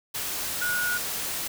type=tone in noise; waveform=sine; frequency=1451 Hz; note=F#6; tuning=34 cents flat; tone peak=-25 dBFS; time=0.61-0.98 s; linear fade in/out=10 ms; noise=white; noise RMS=-31 dBFS; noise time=0.14-1.48 s; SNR=+3 dB; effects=none